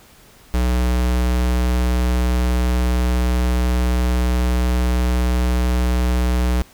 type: tone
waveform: square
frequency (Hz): 61.5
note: B1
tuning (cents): -7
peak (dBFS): -16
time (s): 0.54-6.62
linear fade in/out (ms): 0
effects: pink hiss -48 dBFS RMS until 6.73 s